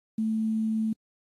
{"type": "tone with quantisation", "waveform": "sine", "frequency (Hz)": 220, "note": "A3", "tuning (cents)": 0, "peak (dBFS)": -24, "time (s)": [0.18, 0.93], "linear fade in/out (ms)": 5, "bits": 9, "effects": ["AAC 32 kbps"]}